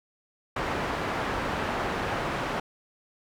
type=low-pass noise; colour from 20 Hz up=white; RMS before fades=-30 dBFS; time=0.56-2.6 s; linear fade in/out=5 ms; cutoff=1300 Hz; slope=12 dB/octave; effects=none